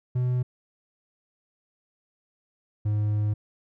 triangle tone pair in turn, 125.1 / 105.18 Hz, B2 / G#2, +23 / +22 cents, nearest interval minor third, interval 301 cents, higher first, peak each -20 dBFS, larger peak neither, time 0.15-0.43 / 2.85-3.34 s, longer second, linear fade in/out 10 ms, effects none

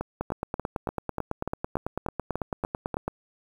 two click trains, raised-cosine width 1 ms, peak -15 / -14 dBFS, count 11 / 27, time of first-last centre 0.01-2.943 / 0.21-3.08 s, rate 3.41 / 9.06 Hz, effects 8-bit

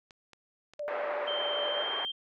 clicks, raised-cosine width 0.2 ms, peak -34 dBFS, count 4, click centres 0.108 / 0.333 / 0.736 / 0.794 s
sine tone with vibrato, 587.3 Hz, D5, in tune, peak -33 dBFS, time 0.79-1.83 s, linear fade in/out 10 ms, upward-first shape square, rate 13 Hz, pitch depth 21 cents each way
pink band-pass noise, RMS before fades -37 dBFS, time 0.88-2.05 s, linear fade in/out 0 ms, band 460 to 2000 Hz, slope 24 dB/octave
sine tone with pitch glide, 3136 to 3161 Hz, G7 to G7, 0 to +14 cents, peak -32 dBFS, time 1.27-2.12 s, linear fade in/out 10 ms, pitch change +14 cents, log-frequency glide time 1.69-1.86 s
effects none

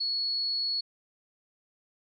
sine tone, 4372 Hz, C#8, 25 cents flat, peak -27 dBFS, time 0-0.81 s, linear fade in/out 10 ms, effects none

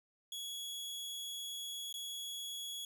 sawtooth tone with dropouts, 3353 Hz, G#7, 16 cents sharp, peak -38 dBFS, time 0.32-2.85 s, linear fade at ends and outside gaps 2 ms, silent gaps 1.927-1.94 s, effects none

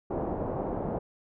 white low-pass noise, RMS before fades -32 dBFS, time 0.1-0.99 s, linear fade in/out 10 ms, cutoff 730 Hz, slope 24 dB/octave, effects none

